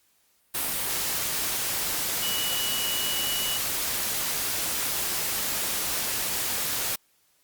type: tone in noise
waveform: sine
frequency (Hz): 2934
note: F#7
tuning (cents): -15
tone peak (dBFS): -30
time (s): 2.22-3.58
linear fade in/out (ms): 10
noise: white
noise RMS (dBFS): -28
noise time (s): 0.54-6.96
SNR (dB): -5
effects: white hiss -66 dBFS RMS until 7.43 s + Opus 48 kbps